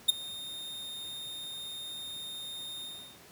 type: tone with ADSR envelope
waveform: 45% pulse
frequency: 3671 Hz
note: A#7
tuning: 27 cents flat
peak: -17 dBFS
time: 0.08-3.19 s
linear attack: 14 ms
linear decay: 13 ms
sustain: -22 dB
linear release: 360 ms
effects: pink hiss -54 dBFS RMS until 3.31 s + high-pass 100 Hz 12 dB/octave